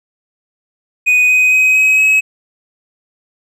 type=tone with pitch steps; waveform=triangle; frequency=2489 / 2506 / 2524 / 2541 / 2559 Hz; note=D#7 / D#7 / D#7 / D#7 / D#7; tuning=0 / +12 / +24 / +36 / +48 cents; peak=-6 dBFS; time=1.06-2.21 s; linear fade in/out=20 ms; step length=230 ms; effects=none